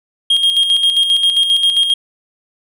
triangle tone with tremolo, 3239 Hz, G#7, 44 cents flat, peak -7 dBFS, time 0.3-1.94 s, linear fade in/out 5 ms, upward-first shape square, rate 7.5 Hz, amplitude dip 50%, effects none

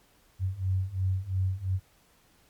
sine beating tone pair, 92.5 / 95.4 Hz, F#2 / G2, 0 / -47 cents, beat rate 2.9 Hz, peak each -30 / -28 dBFS, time 0.39-1.8 s, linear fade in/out 50 ms, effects pink hiss -63 dBFS RMS until 2.49 s + MP3 96 kbps

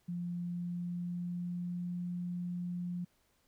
sine tone with pitch glide, 174.61 to 176.64 Hz, F3 to F3, 0 to +20 cents, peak -35 dBFS, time 0.08-3.05 s, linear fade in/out 10 ms, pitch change +20 cents, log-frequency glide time 0.4-2 s, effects pink hiss -73 dBFS RMS until 3.47 s

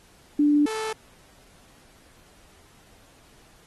sine / sawtooth tone pair in turn, 293.7 / 438.3 Hz, D4 / A4, 0 / -7 cents, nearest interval perfect fifth, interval 693 cents, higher second, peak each -16 / -24 dBFS, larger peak first, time 0.39-0.66 / 0.66-0.93 s, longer neither, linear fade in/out 5 ms, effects pink hiss -56 dBFS RMS until 3.66 s + AAC 32 kbps

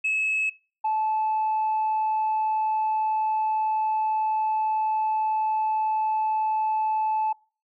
sine tone pair in turn, 2585 / 869.1 Hz, E7 / A5, -34 / -22 cents, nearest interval octave + perfect fifth, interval 1888 cents, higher first, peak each -20 dBFS, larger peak neither, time 0.04-0.5 / 0.84-7.33 s, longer second, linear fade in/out 10 ms, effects noise-tail reverb RT60 0.4 s tail -25 dB re dry + tanh soft clip ceiling -19 dBFS

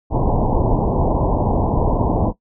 pink low-pass noise, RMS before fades -17 dBFS, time 0.1-2.33 s, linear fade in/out 50 ms, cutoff 1000 Hz, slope 96 dB/octave, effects noise-tail reverb RT60 0.1 s tail -17 dB re dry

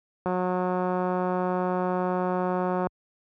click train, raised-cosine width 1 ms, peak -14 dBFS, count 476, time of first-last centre 0.26-2.87 s, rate 182 Hz, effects high-pass 60 Hz 12 dB/octave

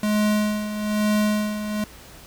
square tone with tremolo, 210.9 Hz, G#3, 27 cents sharp, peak -18 dBFS, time 0.03-1.84 s, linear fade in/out 2 ms, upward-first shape sine, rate 1.1 Hz, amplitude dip 65%, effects added 60 Hz sine -50 dBFS peak until 2.26 s + pink hiss -45 dBFS RMS until 2.26 s

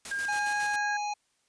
white noise with tremolo, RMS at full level -39 dBFS, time 0.05-0.76 s, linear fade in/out 2 ms, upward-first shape square, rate 7.3 Hz, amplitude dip 55%
sine tone with pitch glide, 1612 to 1640.2 Hz, G6 to G#6, +48 to -22 cents, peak -29 dBFS, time 0.11-0.97 s, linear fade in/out 5 ms, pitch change +30 cents, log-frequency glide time 0.38-0.57 s
harmonic tone, 830.6 Hz, G#5, in tune, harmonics 1 / 3 / 5 / 7 / 8, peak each -30 / -40 / -44 / -47 / -48 dBFS, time 0.28-1.14 s, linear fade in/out 10 ms
effects white hiss -72 dBFS RMS until 1.48 s + resampled to 22050 Hz

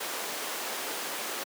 pink high-pass noise, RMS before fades -35 dBFS, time 0-1.44 s, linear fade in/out 10 ms, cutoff 400 Hz, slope 12 dB/octave, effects high-pass 200 Hz 12 dB/octave

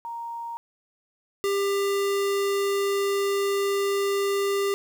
sine / square tone pair in turn, 932.3 / 398.1 Hz, A#5 / G4, 0 / +27 cents, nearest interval octave + minor third, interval 1473 cents, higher first, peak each -31 / -23 dBFS, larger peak second, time 0.05-0.57 / 1.44-4.74 s, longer second, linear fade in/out 0 ms, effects 10-bit

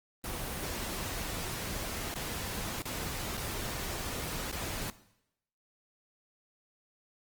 pink noise with dropouts, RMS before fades -37 dBFS, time 0.24-4.9 s, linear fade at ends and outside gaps 1 ms, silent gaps 2.141-2.157 / 2.821-2.855 / 3.371-3.376 / 4.514-4.526 s, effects noise-tail reverb RT60 0.8 s tail -17 dB re dry + Opus 24 kbps

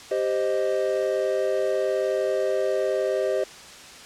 triangle chord, C minor, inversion second, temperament equal, 392 / 523.3 / 622.3 Hz, G4 / C5 / Eb5, 0 / 0 / 0 cents, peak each -24 dBFS, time 0.11-3.44 s, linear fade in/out 5 ms, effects white hiss -43 dBFS RMS until 4.05 s + low-pass 7000 Hz 12 dB/octave

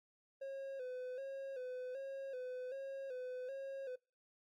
triangle tone with vibrato, 523.3 Hz, C5, in tune, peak -40 dBFS, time 0.41-3.96 s, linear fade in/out 10 ms, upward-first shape square, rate 1.3 Hz, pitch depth 64 cents each way, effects noise-tail reverb RT60 0.3 s tail -25 dB re dry + AAC 64 kbps

